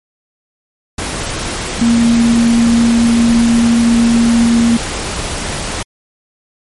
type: tone in noise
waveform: sine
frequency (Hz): 233.1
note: A#3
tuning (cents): 0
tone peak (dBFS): -7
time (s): 1.81-4.77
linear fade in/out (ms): 5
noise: pink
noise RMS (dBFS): -20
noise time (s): 0.98-5.83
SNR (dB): +10
effects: MP3 48 kbps